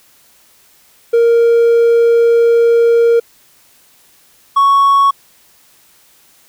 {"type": "tone pair in turn", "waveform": "triangle", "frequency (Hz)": [466.2, 1110.7], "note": ["A#4", "C#6"], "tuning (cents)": [0, 3], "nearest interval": "octave + minor third", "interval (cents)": 1503, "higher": "second", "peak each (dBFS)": -4, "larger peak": "neither", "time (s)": [[1.13, 3.2], [4.56, 5.11]], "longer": "first", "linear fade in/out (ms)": 10, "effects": ["tanh soft clip ceiling 0 dBFS", "white hiss -49 dBFS RMS until 6.48 s"]}